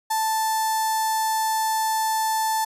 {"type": "tone with notch filter", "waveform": "sawtooth", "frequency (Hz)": 880, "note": "A5", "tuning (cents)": 0, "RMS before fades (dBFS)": -23, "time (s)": [0.1, 2.65], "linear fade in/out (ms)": 10, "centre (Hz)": 2500, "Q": 0.56, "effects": ["resampled to 32000 Hz"]}